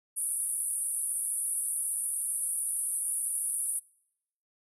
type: band-pass noise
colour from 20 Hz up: white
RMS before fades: -32 dBFS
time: 0.16-3.8 s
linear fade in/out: 20 ms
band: 9200 to 11000 Hz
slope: 96 dB/octave
effects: noise-tail reverb RT60 0.8 s tail -25 dB re dry